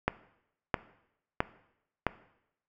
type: click train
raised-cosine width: 0.5 ms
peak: -10 dBFS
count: 4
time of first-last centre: 0.08-2.067 s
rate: 1.51 Hz
effects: noise-tail reverb RT60 0.8 s tail -17 dB re dry